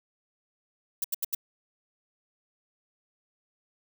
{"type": "noise bursts", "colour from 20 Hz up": "violet", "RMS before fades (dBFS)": -28, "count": 4, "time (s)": [1.02, 1.349], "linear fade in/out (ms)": 5, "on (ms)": 23, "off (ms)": 79, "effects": []}